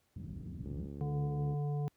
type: low-pass noise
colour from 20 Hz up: white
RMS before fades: -42 dBFS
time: 0.16-0.87 s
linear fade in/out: 5 ms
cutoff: 200 Hz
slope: 24 dB/octave
type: click train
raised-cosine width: 3 ms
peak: -32 dBFS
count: 63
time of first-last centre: 0.66-1.536 s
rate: 70.8 Hz
type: harmonic tone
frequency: 145.7 Hz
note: D3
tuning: 13 cents flat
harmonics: 1 / 3 / 5 / 7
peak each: -32 / -44 / -47 / -59 dBFS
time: 1.01-1.88 s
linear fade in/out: 0 ms
effects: pink hiss -75 dBFS RMS until 1.96 s + high-pass 60 Hz 12 dB/octave